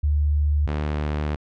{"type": "tone pair in turn", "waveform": ["sine", "sawtooth"], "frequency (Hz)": [73.8, 74.79], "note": ["D2", "D2"], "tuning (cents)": [9, 32], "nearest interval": "unison", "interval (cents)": 23, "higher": "second", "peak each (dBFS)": [-17, -19], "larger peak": "first", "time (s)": [[0.03, 0.67], [0.67, 1.36]], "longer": "second", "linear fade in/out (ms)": 10, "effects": ["low-pass 3000 Hz 12 dB/octave"]}